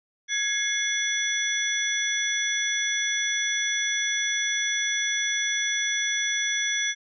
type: tone cluster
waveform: sine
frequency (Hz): 1669 / 2150 / 3416 / 5900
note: G#6 / C7 / G#7 / F#8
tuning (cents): +8 / +47 / +48 / -6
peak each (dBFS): -29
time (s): 0.28-6.95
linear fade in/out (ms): 50
effects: none